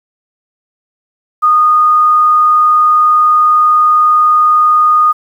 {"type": "tone", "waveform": "sine", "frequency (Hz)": 1231, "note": "D#6", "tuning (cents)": -19, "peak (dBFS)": -5, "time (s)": [1.42, 5.13], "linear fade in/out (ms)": 20, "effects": ["7-bit"]}